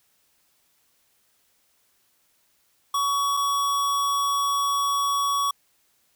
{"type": "tone pair in turn", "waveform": "square", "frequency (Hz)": [1125, 1125], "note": ["C#6", "C#6"], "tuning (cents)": [25, 25], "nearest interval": "unison", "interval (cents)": 0, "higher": "neither", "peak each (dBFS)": -22, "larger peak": "neither", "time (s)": [[2.94, 3.37], [3.37, 5.51]], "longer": "second", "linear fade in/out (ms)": 5, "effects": ["white hiss -66 dBFS RMS until 6.15 s"]}